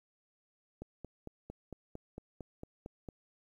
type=click train; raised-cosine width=2 ms; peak=-30 dBFS; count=11; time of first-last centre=0.82-3.088 s; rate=4.41 Hz; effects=11-bit